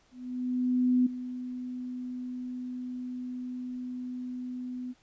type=tone with ADSR envelope; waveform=sine; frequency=250.5 Hz; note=B3; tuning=25 cents sharp; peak=-20 dBFS; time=0.11-4.94 s; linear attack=950 ms; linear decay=9 ms; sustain=-14 dB; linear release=33 ms; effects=pink hiss -65 dBFS RMS until 5.02 s + resampled to 16000 Hz